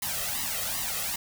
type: noise with flanger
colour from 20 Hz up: white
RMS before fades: -31 dBFS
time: 0.02-1.16 s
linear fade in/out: 5 ms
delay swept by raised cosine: 1 to 1.58 ms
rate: 2.6 Hz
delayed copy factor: +0.85
effects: none

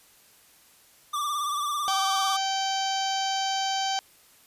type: tone with vibrato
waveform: square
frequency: 1174.7 Hz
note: D6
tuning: in tune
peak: -27 dBFS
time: 1.13-2.37 s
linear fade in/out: 10 ms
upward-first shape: sine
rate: 18 Hz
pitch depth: 54 cents each way
type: harmonic tone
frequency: 775 Hz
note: G5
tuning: 20 cents flat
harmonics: 1 / 2 / 3 / 4 / 5 / 6 / 7 / 8 / 9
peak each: -27 / -37 / -41 / -32 / -41 / -35 / -41 / -38 / -42 dBFS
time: 1.88-3.99 s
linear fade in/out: 0 ms
effects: white hiss -57 dBFS RMS until 4.46 s + resampled to 32000 Hz

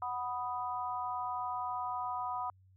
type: chord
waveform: sine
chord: B major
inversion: second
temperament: equal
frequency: 740 / 987.8 / 1244.5 Hz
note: F#5 / B5 / D#6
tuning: 0 / 0 / 0 cents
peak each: -39 / -37 / -40 dBFS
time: 0.02-2.5 s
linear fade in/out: 2 ms
effects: added 94 Hz sine -60 dBFS peak until 2.76 s

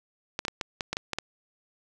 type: clicks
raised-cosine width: 0.2 ms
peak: -12 dBFS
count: 9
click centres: 0.391 / 0.451 / 0.482 / 0.612 / 0.808 / 0.93 / 0.969 / 1.133 / 1.186 s
effects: none

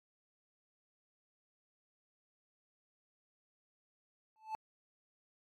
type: tone with exponential growth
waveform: triangle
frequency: 874 Hz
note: A5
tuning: 12 cents flat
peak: -32 dBFS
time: 4.36-4.55 s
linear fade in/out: 0 ms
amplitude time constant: 41 ms
effects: AAC 48 kbps

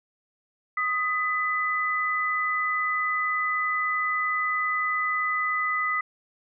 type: tone pair together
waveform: sine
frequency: 1247 / 1996.8 Hz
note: D#6 / B6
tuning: +3 / +19 cents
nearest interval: minor sixth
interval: 816 cents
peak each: -26 dBFS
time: 0.77-6.01 s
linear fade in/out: 5 ms
effects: none

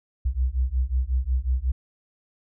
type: beating tone pair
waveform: sine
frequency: 61 / 66.5 Hz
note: B1 / C2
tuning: -21 / +29 cents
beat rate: 5.5 Hz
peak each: -24 dBFS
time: 0.25-1.72 s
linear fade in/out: 10 ms
effects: none

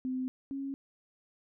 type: tone pair in turn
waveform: sine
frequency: 257.3 / 274 Hz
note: C4 / C#4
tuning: -29 / -20 cents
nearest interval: minor second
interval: 109 cents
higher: second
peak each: -31 / -34 dBFS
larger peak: first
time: 0.05-0.28 / 0.51-0.74 s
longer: neither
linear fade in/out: 0 ms
effects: none

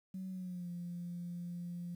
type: tone with pitch glide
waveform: sine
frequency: 187.9 to 174.31 Hz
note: F#3 to F3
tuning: +27 to -3 cents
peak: -39 dBFS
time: 0.14-1.95 s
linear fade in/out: 5 ms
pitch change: -130 cents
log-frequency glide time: 0.29-0.69 s
effects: tanh soft clip ceiling -35 dBFS + 11-bit

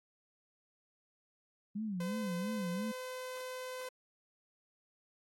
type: tone with vibrato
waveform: sine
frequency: 196.7 Hz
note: G3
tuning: 6 cents sharp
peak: -35 dBFS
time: 1.75-2.92 s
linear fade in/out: 10 ms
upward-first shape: sine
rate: 2.9 Hz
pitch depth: 200 cents each way
type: tone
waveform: sawtooth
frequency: 510 Hz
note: C5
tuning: 44 cents flat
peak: -37 dBFS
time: 2-3.89 s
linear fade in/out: 5 ms
effects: AAC 48 kbps

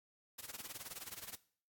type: noise with tremolo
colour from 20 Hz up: white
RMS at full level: -45 dBFS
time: 0.38-1.36 s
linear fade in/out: 10 ms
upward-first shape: sine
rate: 19 Hz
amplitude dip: 90%
effects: noise-tail reverb RT60 0.5 s tail -19 dB re dry + AAC 64 kbps

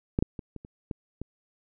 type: clicks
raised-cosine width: 3 ms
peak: -11 / -10 / -23 / -26 / -30 / -19 / -22 dBFS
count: 7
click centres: 0.189 / 0.225 / 0.392 / 0.563 / 0.649 / 0.912 / 1.216 s
effects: none

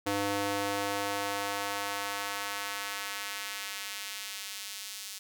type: tone with high-pass filter sweep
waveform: square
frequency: 100.7 Hz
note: G2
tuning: 47 cents sharp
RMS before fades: -35 dBFS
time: 0.06-5.19 s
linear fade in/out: 10 ms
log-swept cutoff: 330 to 4400 Hz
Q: 0.81
effects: none

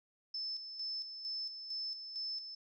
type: tone with tremolo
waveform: sine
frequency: 5260 Hz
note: E8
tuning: 5 cents flat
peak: -37 dBFS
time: 0.34-2.55 s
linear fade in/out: 5 ms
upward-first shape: square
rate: 2.2 Hz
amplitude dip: 55%
effects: none

